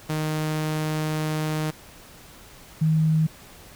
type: tone pair in turn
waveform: sawtooth / sine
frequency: 154.9 / 157.79 Hz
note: D#3 / D#3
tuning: -7 / +25 cents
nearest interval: unison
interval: 32 cents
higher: second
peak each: -20 / -17 dBFS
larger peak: second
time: 0.09-1.71 / 2.81-3.27 s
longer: first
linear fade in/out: 10 ms
effects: pink hiss -47 dBFS RMS until 3.75 s